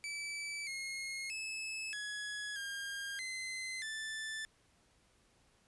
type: tone with pitch steps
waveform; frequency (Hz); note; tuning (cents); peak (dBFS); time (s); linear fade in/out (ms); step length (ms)
sawtooth; 2309 / 2154 / 2602 / 1682 / 1611 / 2059 / 1761; D7 / C7 / E7 / G#6 / G6 / C7 / A6; -30 / +50 / -23 / +22 / +47 / -28 / +1; -36; 0.04-4.45; 0; 630
effects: pink hiss -70 dBFS RMS until 5.67 s + resampled to 24000 Hz